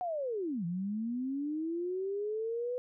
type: linear two-way sweep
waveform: sine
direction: down then up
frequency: 740 to 165.5 to 501 Hz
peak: -32 dBFS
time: 0.01-2.78 s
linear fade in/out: 0 ms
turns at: 0.65 s
effects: none